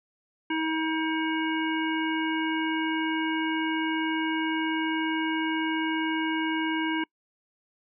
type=harmonic tone; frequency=318.5 Hz; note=D#4; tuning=41 cents sharp; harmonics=1 / 3 / 5 / 7 / 9; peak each=-27 / -32 / -34 / -35 / -37 dBFS; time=0.5-7.04 s; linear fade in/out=5 ms; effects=noise-tail reverb RT60 0.1 s tail -26 dB re dry

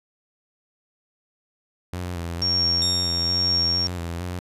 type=tone with vibrato; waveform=sawtooth; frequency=87.1 Hz; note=F2; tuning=4 cents flat; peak=-24 dBFS; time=1.93-4.39 s; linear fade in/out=0 ms; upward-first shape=square; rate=2.2 Hz; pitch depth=44 cents each way
type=tone with tremolo; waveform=sine; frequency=5540 Hz; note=F8; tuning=15 cents flat; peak=-18 dBFS; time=2.42-3.87 s; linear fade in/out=0 ms; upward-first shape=triangle; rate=1.1 Hz; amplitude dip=45%
type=tone with exponential decay; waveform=25% pulse; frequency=3700 Hz; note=A#7; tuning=14 cents flat; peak=-21 dBFS; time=2.82-4.16 s; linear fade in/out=0 ms; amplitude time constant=290 ms
effects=resampled to 32000 Hz

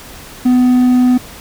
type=tone; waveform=triangle; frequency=250 Hz; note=B3; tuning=21 cents sharp; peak=-5 dBFS; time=0.45-1.18 s; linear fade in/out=10 ms; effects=pink hiss -34 dBFS RMS until 1.4 s

